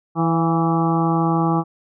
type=harmonic tone with a mistuned harmonic; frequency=164.81 Hz; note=E3; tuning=in tune; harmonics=1 / 2 / 3 / 4 / 5 / 6 / 7 / 8; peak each=-19 / -21 / -31 / -30 / -23 / -32 / -25 / -35 dBFS; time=0.15-1.64 s; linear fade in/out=50 ms; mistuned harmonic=4; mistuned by=+49 cents; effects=none